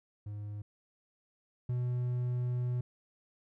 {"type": "tone pair in turn", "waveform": "triangle", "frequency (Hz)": [103.83, 123.48], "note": ["G#2", "B2"], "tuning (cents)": [0, 0], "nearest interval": "minor third", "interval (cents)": 300, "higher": "second", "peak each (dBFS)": [-36, -28], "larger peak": "second", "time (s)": [[0.26, 0.62], [1.69, 2.81]], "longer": "second", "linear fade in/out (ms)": 5, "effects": []}